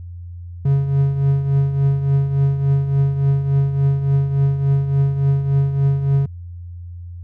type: tone with tremolo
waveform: triangle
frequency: 138.4 Hz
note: C#3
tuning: 2 cents flat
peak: -9 dBFS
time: 0.65-6.26 s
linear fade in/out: 5 ms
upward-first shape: triangle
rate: 3.5 Hz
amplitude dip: 65%
effects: added 87 Hz sine -30 dBFS peak until 7.23 s